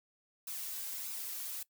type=noise with flanger; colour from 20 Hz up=blue; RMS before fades=-41 dBFS; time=0.47-1.63 s; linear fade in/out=5 ms; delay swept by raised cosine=0.78 to 2.68 ms; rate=1.6 Hz; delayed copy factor=+0.5; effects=noise-tail reverb RT60 0.1 s tail -20 dB re dry